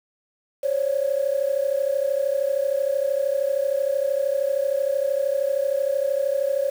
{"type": "tone pair together", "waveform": "sine", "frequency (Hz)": [537, 570], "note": ["C5", "C#5"], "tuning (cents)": [45, 48], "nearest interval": "minor second", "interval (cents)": 103, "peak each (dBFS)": -22, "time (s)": [0.63, 6.7], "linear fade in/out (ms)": 10, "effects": ["tanh soft clip ceiling -13 dBFS", "7-bit"]}